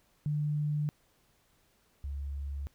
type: tone pair in turn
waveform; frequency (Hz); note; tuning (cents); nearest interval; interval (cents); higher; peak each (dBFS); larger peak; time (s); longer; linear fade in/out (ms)
sine; 148.9 / 70.27; D3 / C#2; +24 / +24; octave + minor second; 1300; first; -28 / -34; first; 0.26-0.89 / 2.04-2.67; neither; 0
effects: pink hiss -69 dBFS RMS until 2.74 s